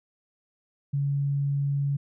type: tone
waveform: sine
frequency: 140.9 Hz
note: C#3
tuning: 29 cents sharp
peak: -23 dBFS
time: 0.93-1.97 s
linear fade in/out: 10 ms
effects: none